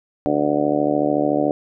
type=harmonic tone; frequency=73.7 Hz; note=D2; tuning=7 cents sharp; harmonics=2 / 3 / 4 / 5 / 6 / 7 / 8 / 9 / 10; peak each=-32 / -31 / -20 / -27 / -27 / -26 / -22 / -30 / -26 dBFS; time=0.26-1.51 s; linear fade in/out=0 ms; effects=none